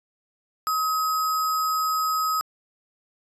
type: tone with sample-and-hold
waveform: sine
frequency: 1271 Hz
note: D#6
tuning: 36 cents sharp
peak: -21 dBFS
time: 0.67-2.41 s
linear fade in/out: 0 ms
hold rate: 6300 Hz
effects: resampled to 32000 Hz